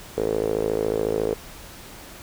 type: tone with band-pass filter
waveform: sawtooth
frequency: 54 Hz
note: A1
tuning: 32 cents flat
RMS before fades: -24 dBFS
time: 0.17-1.34 s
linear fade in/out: 0 ms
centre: 450 Hz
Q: 6.4
effects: pink hiss -42 dBFS RMS until 2.22 s